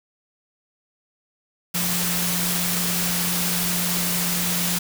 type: tone in noise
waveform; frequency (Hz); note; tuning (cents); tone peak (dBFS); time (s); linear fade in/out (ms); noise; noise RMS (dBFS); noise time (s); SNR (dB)
sine; 176.1; F3; +15; -27; 1.74-4.79; 10; white; -24; 1.74-4.79; -6
effects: none